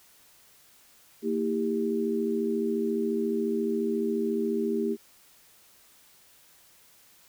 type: tone cluster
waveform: sine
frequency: 229.1 / 323.3 / 397.6 Hz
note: A#3 / E4 / G4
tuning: -30 / -34 / +25 cents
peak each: -29 / -32 / -28 dBFS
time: 1.22-4.97 s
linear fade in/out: 50 ms
effects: white hiss -58 dBFS RMS until 7.28 s